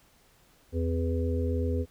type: harmonic tone with a mistuned harmonic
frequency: 82.5 Hz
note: E2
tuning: 2 cents sharp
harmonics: 1 / 3 / 5 / 6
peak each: -27 / -33 / -35 / -35 dBFS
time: 0.72-1.86 s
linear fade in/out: 50 ms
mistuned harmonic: 3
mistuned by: +55 cents
effects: pink hiss -62 dBFS RMS until 1.9 s